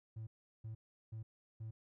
triangle tone bursts, 110.7 Hz, A2, 11 cents sharp, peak -40 dBFS, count 4, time 0.16-1.71 s, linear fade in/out 10 ms, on 110 ms, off 370 ms, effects tanh soft clip ceiling -38 dBFS

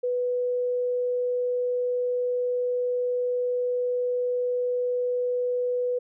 sine tone, 493.9 Hz, B4, in tune, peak -23 dBFS, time 0.03-5.99 s, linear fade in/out 10 ms, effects none

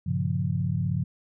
sine chord, G half-diminished seventh, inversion none, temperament equal with one note detuned, 98 / 118.58 / 138.59 / 174.61 Hz, G2 / Bb2 / Db3 / F3, 0 / +30 / 0 / 0 cents, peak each -29 / -33 / -28 / -29 dBFS, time 0.06-1.04 s, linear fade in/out 10 ms, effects none

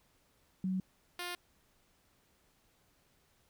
sine / 5% pulse tone pair in turn, 187.2 / 353.4 Hz, F#3 / F4, +20 / +21 cents, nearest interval major seventh, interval 1101 cents, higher second, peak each -31 / -27 dBFS, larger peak second, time 0.64-0.8 / 1.19-1.35 s, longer neither, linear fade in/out 2 ms, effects pink hiss -71 dBFS RMS until 3.49 s

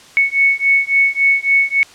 sine beating tone pair, 2211 / 2214.6 Hz, C#7 / C#7, -5 / -2 cents, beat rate 3.6 Hz, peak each -14 dBFS, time 0.17-1.83 s, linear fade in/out 0 ms, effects white hiss -42 dBFS RMS until 1.94 s + low-pass 7000 Hz 12 dB/octave

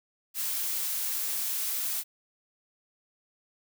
blue noise, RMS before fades -31 dBFS, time 0.34-2.04 s, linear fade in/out 50 ms, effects none

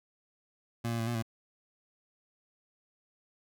25% pulse tone with pitch steps, 116.8 / 116 / 113.7 / 119.1 / 113.1 Hz, A#2 / A#2 / A#2 / A#2 / A2, +4 / -8 / -43 / +38 / +48 cents, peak -27 dBFS, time 0.84-1.225 s, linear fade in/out 10 ms, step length 77 ms, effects none

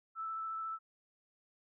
sine tone with vibrato, 1318.5 Hz, E6, in tune, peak -37 dBFS, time 0.15-0.79 s, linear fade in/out 50 ms, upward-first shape sine, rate 14 Hz, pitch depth 11 cents each way, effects none

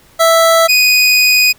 25% pulse tone pair in turn, 659 / 2488 Hz, E5 / D#7, -1 / -1 cents, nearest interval octave + major seventh, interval 2300 cents, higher second, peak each -3 dBFS, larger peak neither, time 0.19-0.68 / 0.68-1.53 s, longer second, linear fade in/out 20 ms, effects pink hiss -46 dBFS RMS until 1.58 s

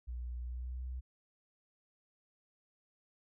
sine tone with pitch glide, 60.6 to 63.17 Hz, B1 to B1, -32 to +40 cents, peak -38 dBFS, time 0.07-1.01 s, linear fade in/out 20 ms, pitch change +72 cents, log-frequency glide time 0.41-0.82 s, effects none

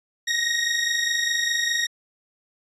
20% pulse tone pair together, 1864.7 / 1889.6 Hz, A#6 / A#6, 0 / +23 cents, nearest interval unison, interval 23 cents, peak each -19 dBFS, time 0.27-1.87 s, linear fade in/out 10 ms, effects resampled to 24000 Hz

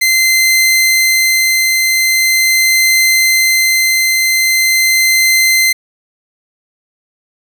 sawtooth tone with tremolo, 2072 Hz, C7, 17 cents flat, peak -4 dBFS, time 0.01-5.73 s, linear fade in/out 10 ms, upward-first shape triangle, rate 0.42 Hz, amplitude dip 25%, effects 7-bit

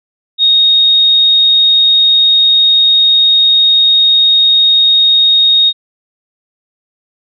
sine tone, 3729 Hz, A#7, in tune, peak -5 dBFS, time 0.38-5.73 s, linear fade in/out 50 ms, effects none

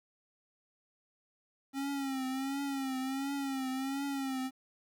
square tone with vibrato, 270 Hz, C#4, 45 cents flat, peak -34 dBFS, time 1.73-4.51 s, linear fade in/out 50 ms, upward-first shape triangle, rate 1.4 Hz, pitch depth 76 cents each way, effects 11-bit

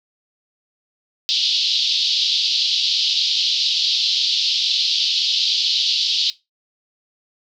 white band-pass noise, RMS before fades -19 dBFS, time 1.29-6.3 s, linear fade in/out 0 ms, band 3100 to 4800 Hz, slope 48 dB/octave, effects noise-tail reverb RT60 0.2 s tail -17 dB re dry

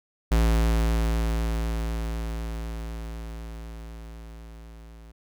square tone with level ramp, 56 Hz, A1, 31 cents sharp, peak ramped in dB -18 to -45 dBFS, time 0.31-5.12 s, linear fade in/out 10 ms, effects none

